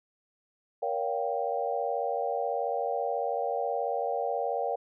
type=chord; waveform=sine; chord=G half-diminished seventh; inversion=first; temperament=just; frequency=470.4 / 564.5 / 705.6 / 784 Hz; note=Bb4 / Db5 / F5 / G5; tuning=+16 / +31 / +18 / 0 cents; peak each=-33 dBFS; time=0.82-4.76 s; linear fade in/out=10 ms; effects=none